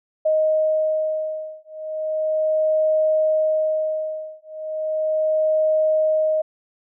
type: beating tone pair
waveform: sine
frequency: 624 / 624.36 Hz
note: D#5 / D#5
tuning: +5 / +6 cents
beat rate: 0.36 Hz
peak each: -21 dBFS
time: 0.25-6.42 s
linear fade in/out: 10 ms
effects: none